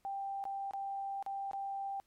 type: tone with dropouts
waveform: sine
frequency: 788 Hz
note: G5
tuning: 9 cents sharp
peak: -36 dBFS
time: 0.05-2 s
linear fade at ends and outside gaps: 0 ms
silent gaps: 0.44-0.453 / 0.71-0.735 / 1.226-1.263 / 1.512-1.533 s
effects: pink hiss -75 dBFS RMS until 2.06 s + MP3 64 kbps